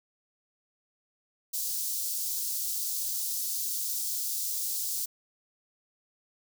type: high-pass noise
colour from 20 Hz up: white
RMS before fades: -32 dBFS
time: 1.53-5.06 s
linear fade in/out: 10 ms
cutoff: 4700 Hz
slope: 24 dB/octave
effects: none